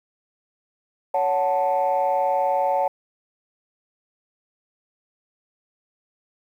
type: chord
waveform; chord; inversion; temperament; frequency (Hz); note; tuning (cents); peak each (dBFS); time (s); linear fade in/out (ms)
sine; F# minor; second; equal with one note detuned; 559.5 / 740 / 880; C#5 / F#5 / A5; +16 / 0 / 0; -22; 1.14-2.88; 5
effects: tanh soft clip ceiling -12 dBFS + 9-bit